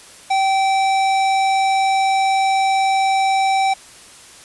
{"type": "tone with tanh clipping", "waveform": "sine", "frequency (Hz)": 774, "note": "G5", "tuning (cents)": -22, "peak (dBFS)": -16, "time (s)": [0.3, 3.74], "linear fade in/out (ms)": 10, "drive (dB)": 18, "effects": ["white hiss -42 dBFS RMS until 4.44 s", "resampled to 24000 Hz"]}